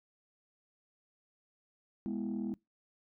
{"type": "chord", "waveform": "sine", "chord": "E major", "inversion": "first", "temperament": "equal", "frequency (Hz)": [207.7, 246.9, 329.6], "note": ["G#3", "B3", "E4"], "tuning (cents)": [0, 0, 0], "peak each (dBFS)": [-35, -37, -39], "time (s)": [2.06, 2.54], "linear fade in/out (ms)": 0, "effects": ["noise-tail reverb RT60 0.2 s tail -24 dB re dry", "tanh soft clip ceiling -29 dBFS"]}